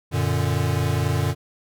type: chord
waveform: square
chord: Gb augmented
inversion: none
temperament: equal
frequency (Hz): 92.5 / 116.54 / 146.83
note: Gb2 / Bb2 / D3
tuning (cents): 0 / 0 / 0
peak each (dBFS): -25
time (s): 0.11-1.35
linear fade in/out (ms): 50
effects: none